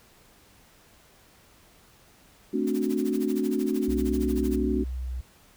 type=chord; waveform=sine; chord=D dominant seventh; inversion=second; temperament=equal; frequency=220 / 261.6 / 293.7 / 370 Hz; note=A3 / C4 / D4 / F#4; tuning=0 / 0 / 0 / 0 cents; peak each=-29 dBFS; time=2.53-4.84 s; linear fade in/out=10 ms
type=noise with tremolo; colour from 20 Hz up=white; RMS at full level=-42 dBFS; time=2.67-4.56 s; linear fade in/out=0 ms; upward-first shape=sine; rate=13 Hz; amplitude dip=100%
type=tone with vibrato; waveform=sine; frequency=62.9 Hz; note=B1; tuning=32 cents sharp; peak=-29 dBFS; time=3.88-5.21 s; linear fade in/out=5 ms; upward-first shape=triangle; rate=1.2 Hz; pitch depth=21 cents each way
effects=pink hiss -57 dBFS RMS until 5.56 s